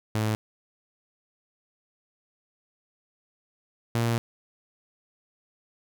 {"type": "tone pair in turn", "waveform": "sawtooth", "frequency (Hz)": [108.4, 116.61], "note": ["A2", "A#2"], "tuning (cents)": [-25, 1], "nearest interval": "minor second", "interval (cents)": 126, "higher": "second", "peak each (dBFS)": [-20, -19], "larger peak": "second", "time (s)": [[0.15, 0.35], [3.95, 4.18]], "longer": "second", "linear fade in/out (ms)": 0, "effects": []}